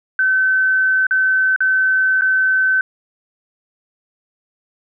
sine tone with dropouts, 1529 Hz, G6, 44 cents flat, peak -12 dBFS, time 0.19-2.81 s, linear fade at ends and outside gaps 2 ms, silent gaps 1.068-1.109 / 1.562-1.605 / 2.211-2.219 s, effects none

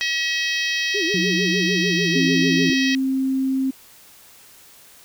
harmonic tone, 640 Hz, D#5, 49 cents sharp, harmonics 3 / 4 / 5 / 6 / 7 / 8 / 9, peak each -24 / -26 / -28 / -30 / -31 / -32 / -33 dBFS, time 0.01-2.95 s, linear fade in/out 0 ms
sine tone with vibrato, 365.1 Hz, F#4, 23 cents flat, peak -23 dBFS, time 0.94-2.74 s, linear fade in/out 10 ms, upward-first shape sine, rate 6.7 Hz, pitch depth 240 cents each way
sine tone with pitch glide, 180.9 to 169.76 Hz, F#3 to F3, -39 to -49 cents, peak -22 dBFS, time 1.14-2.7 s, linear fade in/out 2 ms, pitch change -110 cents, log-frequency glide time 1.76-2.12 s
sine tone, 265.3 Hz, C4, 24 cents sharp, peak -18 dBFS, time 2.15-3.71 s, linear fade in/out 10 ms
effects white hiss -48 dBFS RMS until 5.04 s

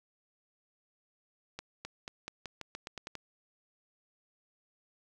accelerating click train, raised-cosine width 0.2 ms, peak -23 dBFS, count 11, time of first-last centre 1.59-3.153 s, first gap 260 ms, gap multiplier 0.88, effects none

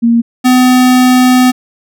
sine / square tone pair in turn, 233.1 / 252.7 Hz, A#3 / B3, 0 / +40 cents, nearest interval minor second, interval 140 cents, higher second, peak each -5 dBFS, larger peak neither, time 0.02-0.22 / 0.44-1.52 s, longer second, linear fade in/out 20 ms, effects none

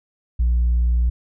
triangle tone with tanh clipping, 59.6 Hz, A#1, 39 cents sharp, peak -15 dBFS, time 0.39-1.1 s, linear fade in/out 10 ms, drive 6 dB, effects none

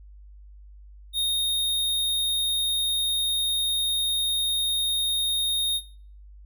square tone, 3705 Hz, A#7, 11 cents flat, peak -23 dBFS, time 1.13-5.81 s, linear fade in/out 50 ms, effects noise-tail reverb RT60 0.5 s tail -18 dB re dry + added 50 Hz sine -44 dBFS peak until 6.45 s

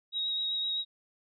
sine tone with vibrato, 3800 Hz, A#7, 33 cents sharp, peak -29 dBFS, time 0.12-0.85 s, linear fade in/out 50 ms, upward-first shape triangle, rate 7.8 Hz, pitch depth 19 cents each way, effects none

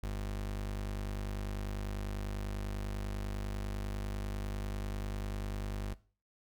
35% pulse tone, 50.1 Hz, G1, 38 cents sharp, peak -33 dBFS, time 0.03-5.94 s, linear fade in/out 5 ms, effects noise-tail reverb RT60 0.4 s tail -19 dB re dry

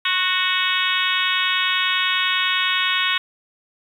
harmonic tone with a mistuned harmonic, 370 Hz, F#4, in tune, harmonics 3 / 4 / 5 / 6 / 7 / 8 / 9 / 10, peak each -26 / -26 / -26 / -26 / -26 / -26 / -26 / -26 dBFS, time 0.05-3.18 s, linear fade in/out 5 ms, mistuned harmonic 3, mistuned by -22 cents, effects 8-bit

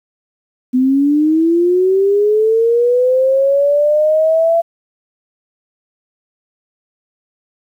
sine linear sweep, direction up, 249.9 to 676 Hz, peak -9 dBFS, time 0.73-4.62 s, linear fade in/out 20 ms, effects 8-bit

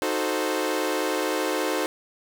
sawtooth chord, D# diminished seventh, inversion none, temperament equal, 311.1 / 370 / 440 / 523.3 Hz, D#4 / F#4 / A4 / C5, 0 / 0 / 0 / 0 cents, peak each -25 / -26 / -26 / -25 dBFS, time 0.02-1.86 s, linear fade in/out 0 ms, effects none

